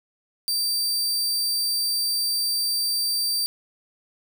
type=tone; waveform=sawtooth; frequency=4668 Hz; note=D8; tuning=11 cents flat; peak=-19 dBFS; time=0.48-3.46 s; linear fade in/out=0 ms; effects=none